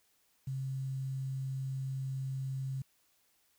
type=tone with quantisation; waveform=sine; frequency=133.4 Hz; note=C3; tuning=34 cents sharp; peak=-34 dBFS; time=0.47-2.82 s; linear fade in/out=5 ms; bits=10; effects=white hiss -72 dBFS RMS until 3.58 s